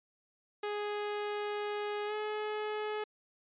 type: tone with pitch glide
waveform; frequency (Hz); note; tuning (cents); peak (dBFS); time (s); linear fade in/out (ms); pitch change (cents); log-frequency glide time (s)
sawtooth; 415.3 to 425; G#4 to G#4; 0 to +40; -30; 0.63-3.04; 5; +40; 2.06-2.13
effects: resampled to 8000 Hz